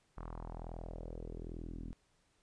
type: tone with low-pass filter sweep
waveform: sawtooth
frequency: 41.2 Hz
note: E1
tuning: in tune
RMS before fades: -45 dBFS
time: 0.17-1.93 s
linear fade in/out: 0 ms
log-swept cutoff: 1200 to 250 Hz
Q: 2.9
effects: pink hiss -74 dBFS RMS until 2.42 s + resampled to 22050 Hz